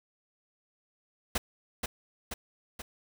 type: noise with echo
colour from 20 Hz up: pink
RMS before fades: -29 dBFS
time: 1.35-1.38 s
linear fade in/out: 5 ms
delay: 480 ms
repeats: 3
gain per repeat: -4 dB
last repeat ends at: 2.82 s
effects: none